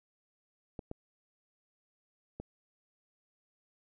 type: clicks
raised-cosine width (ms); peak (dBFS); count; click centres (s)
2; -27 / -26 / -27; 3; 0.792 / 0.914 / 2.4
effects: none